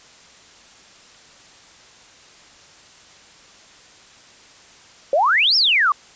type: exponential two-way sweep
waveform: sine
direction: up then down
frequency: 523.3 to 5588 to 1105 Hz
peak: -13 dBFS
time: 5.13-5.92 s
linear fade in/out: 2 ms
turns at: 5.56 s
effects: white hiss -47 dBFS RMS until 6.15 s + resampled to 16000 Hz